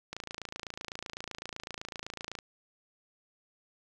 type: click train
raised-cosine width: 0.2 ms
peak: -21 dBFS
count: 64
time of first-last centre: 0.13-2.388 s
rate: 27.9 Hz
effects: none